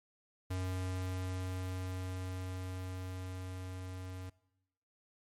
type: tone with level ramp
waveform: square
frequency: 92.5 Hz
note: F#2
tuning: in tune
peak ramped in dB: -35 to -43 dBFS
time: 0.5-4.3 s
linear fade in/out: 10 ms
effects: noise-tail reverb RT60 0.9 s tail -21 dB re dry + MP3 64 kbps